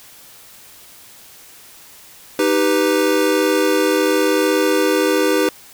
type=chord; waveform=square; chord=Eb augmented; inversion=none; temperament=equal; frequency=311.1 / 392 / 493.9 Hz; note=Eb4 / G4 / B4; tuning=0 / 0 / 0 cents; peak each=-19 dBFS; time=2.39-5.49 s; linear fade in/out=2 ms; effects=white hiss -43 dBFS RMS until 5.73 s